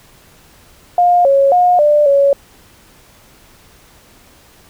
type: tone with pitch steps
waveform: sine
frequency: 708 / 551 / 717 / 593 / 559 Hz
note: F5 / C#5 / F5 / D5 / C#5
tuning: +23 / -11 / +45 / +17 / +14 cents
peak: -7 dBFS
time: 0.98-2.33 s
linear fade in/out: 2 ms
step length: 270 ms
effects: pink hiss -46 dBFS RMS until 4.69 s